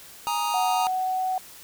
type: chord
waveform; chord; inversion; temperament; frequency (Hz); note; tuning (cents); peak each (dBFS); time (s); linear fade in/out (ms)
square; Ab suspended second; none; just; 830.6 / 934.4 / 1245.9; Ab5 / Bb5 / Eb6; 0 / +4 / +2; -31 / -27 / -31; 0.27-0.87; 0
type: tone with pitch glide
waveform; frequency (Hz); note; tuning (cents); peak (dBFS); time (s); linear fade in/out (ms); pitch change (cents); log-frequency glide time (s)
sine; 740 to 747.3; F#5 to F#5; 0 to +17; -23; 0.54-1.38; 2; +17; 0.74-1.02
effects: white hiss -46 dBFS RMS until 1.63 s